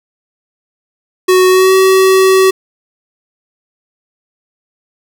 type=tone with pitch glide; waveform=square; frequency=370 to 379.7 Hz; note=F#4 to F#4; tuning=0 to +45 cents; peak=-6 dBFS; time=1.28-2.51 s; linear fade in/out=10 ms; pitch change=+45 cents; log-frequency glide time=1.48-1.74 s; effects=none